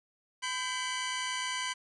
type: tone cluster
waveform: 20% pulse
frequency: 1008 / 1567 / 2297 / 2964 Hz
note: B5 / G6 / D7 / F#7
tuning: +35 / -1 / -39 / +2 cents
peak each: -30 / -34 / -36 / -35 dBFS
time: 0.42-1.74 s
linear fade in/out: 20 ms
effects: resampled to 22050 Hz + 10-bit